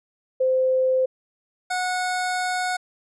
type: tone pair in turn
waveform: sine / 25% pulse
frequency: 518 / 731.8 Hz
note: C5 / F#5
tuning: -17 / -19 cents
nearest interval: tritone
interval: 598 cents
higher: second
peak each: -17 / -19 dBFS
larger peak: first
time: 0.4-1.06 / 1.7-2.77 s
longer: second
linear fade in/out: 10 ms
effects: resampled to 24000 Hz